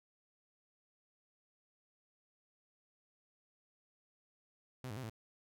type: tone with pitch steps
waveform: sawtooth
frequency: 128.1 / 104.5 / 130.6 / 111 Hz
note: C3 / G#2 / C3 / A2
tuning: -36 / +11 / -3 / +16 cents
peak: -38 dBFS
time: 4.84-5.096 s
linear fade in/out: 0 ms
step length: 64 ms
effects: none